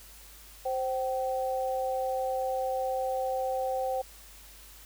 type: tone pair together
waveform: sine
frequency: 523.3 / 768.5 Hz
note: C5 / G5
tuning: 0 / -35 cents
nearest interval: perfect fifth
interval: 665 cents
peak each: -30 / -31 dBFS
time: 0.65-4.02 s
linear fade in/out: 10 ms
effects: added 50 Hz sine -53 dBFS peak until 4.85 s + white hiss -52 dBFS RMS until 4.85 s